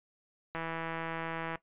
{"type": "click train", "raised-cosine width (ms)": 0.5, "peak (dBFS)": -22, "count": 166, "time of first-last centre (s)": [0.55, 1.556], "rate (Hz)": 164, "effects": ["noise-tail reverb RT60 0.1 s tail -17 dB re dry", "resampled to 8000 Hz"]}